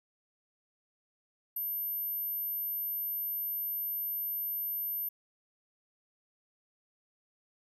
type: tone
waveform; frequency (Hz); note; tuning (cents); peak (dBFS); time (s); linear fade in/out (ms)
sine; 13000; G#9; -38; -32; 1.56-5.09; 5
effects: none